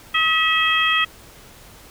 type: harmonic tone with a mistuned harmonic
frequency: 646 Hz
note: E5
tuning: 35 cents flat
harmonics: 2 / 3 / 4 / 5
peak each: -21 / -21 / -21 / -21 dBFS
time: 0.14-1.05 s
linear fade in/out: 10 ms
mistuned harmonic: 2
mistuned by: -27 cents
effects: pink hiss -45 dBFS RMS until 1.9 s